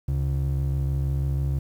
triangle ring-modulated tone, 103.3 Hz, G#2, 9 cents flat, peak -17 dBFS, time 0.08-1.59 s, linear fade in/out 5 ms, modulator 33.1 Hz, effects 9-bit

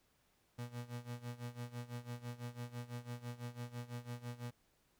35% pulse tone with tremolo, 120.8 Hz, B2, 38 cents flat, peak -39 dBFS, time 0.58-4.51 s, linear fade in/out 10 ms, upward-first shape sine, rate 6 Hz, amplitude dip 85%, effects pink hiss -75 dBFS RMS until 4.99 s

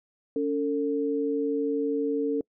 sine tone pair together, 282.3 / 450 Hz, C#4 / A4, +32 / +39 cents, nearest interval minor sixth, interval 807 cents, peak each -27 / -26 dBFS, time 0.36-2.41 s, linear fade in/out 2 ms, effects noise-tail reverb RT60 0.1 s tail -26 dB re dry

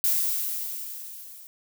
violet noise with level ramp, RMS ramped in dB -22 to -46 dBFS, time 0.04-1.47 s, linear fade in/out 0 ms, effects none

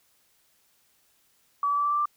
sine tone with pitch steps, 1144 / 1151.3 / 1158.6 / 1166 / 1173.4 / 1180.9 Hz, D6 / D6 / D6 / D6 / D6 / D6, -46 / -35 / -24 / -13 / -2 / +9 cents, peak -22 dBFS, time 1.63-2.056 s, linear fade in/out 2 ms, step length 71 ms, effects white hiss -66 dBFS RMS until 2.16 s

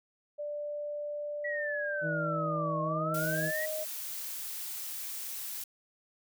sine tone with pitch glide, 589 to 620.8 Hz, D5 to D#5, +5 to -4 cents, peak -34 dBFS, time 0.38-3.85 s, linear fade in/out 20 ms, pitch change +91 cents, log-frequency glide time 2.73-2.9 s
sine exponential two-way sweep, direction down then up, 1954 to 1076 to 1954 Hz, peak -33 dBFS, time 1.44-3.66 s, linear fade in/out 10 ms, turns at 2.82 s
harmonic tone, 160 Hz, D#3, 49 cents sharp, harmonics 1 / 2 / 3 / 4, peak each -34 / -40 / -44 / -46 dBFS, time 2.01-3.52 s, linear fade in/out 50 ms
blue noise, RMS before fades -39 dBFS, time 3.14-5.64 s, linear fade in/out 5 ms
effects none

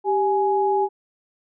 sine tone pair together, 392 / 835.4 Hz, G4 / G#5, 0 / +10 cents, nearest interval octave + minor second, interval 1310 cents, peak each -20 dBFS, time 0.04-0.89 s, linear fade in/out 50 ms, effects none

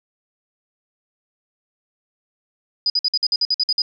sine tone bursts, 4955 Hz, D#8, 8 cents flat, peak -15 dBFS, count 11, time 2.86-3.819 s, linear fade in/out 2 ms, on 39 ms, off 53 ms, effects none

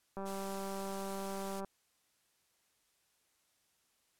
click train, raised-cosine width 1 ms, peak -29 dBFS, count 289, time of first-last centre 0.17-1.647 s, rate 195 Hz
white noise, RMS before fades -49 dBFS, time 0.25-1.61 s, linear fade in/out 20 ms
effects white hiss -75 dBFS RMS until 4.19 s + low-pass 12000 Hz 12 dB/octave

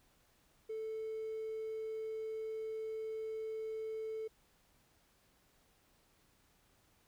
triangle tone with hard clipping, 440 Hz, A4, in tune, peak -39 dBFS, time 0.69-4.28 s, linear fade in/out 10 ms, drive 4 dB, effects pink hiss -71 dBFS RMS until 7.07 s

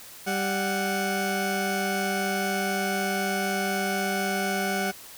20% pulse tone pair together, 196 / 740 Hz, G3 / F#5, 0 / 0 cents, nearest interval octave + major seventh, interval 2300 cents, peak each -23 dBFS, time 0.26-4.92 s, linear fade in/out 20 ms, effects white hiss -45 dBFS RMS until 5.17 s

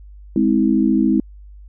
sine chord, Ab augmented, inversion none, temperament equal with one note detuned, 207.7 / 261.6 / 321.5 Hz, Ab3 / C4 / E4, 0 / 0 / -43 cents, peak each -17 dBFS, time 0.36-1.2 s, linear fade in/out 2 ms, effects added 50 Hz sine -37 dBFS peak until 1.68 s

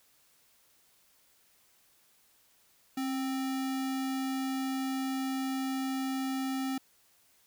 sine tone with sample-and-hold, 266.4 Hz, C4, 31 cents sharp, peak -30 dBFS, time 2.97-6.78 s, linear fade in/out 5 ms, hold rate 1050 Hz, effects white hiss -66 dBFS RMS until 7.46 s

